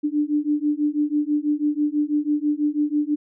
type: beating tone pair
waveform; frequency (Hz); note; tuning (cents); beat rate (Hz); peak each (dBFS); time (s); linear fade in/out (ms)
sine; 293.7 / 299.8; D4 / D4; 0 / +36; 6.1; -22; 0.03-3.16; 20
effects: none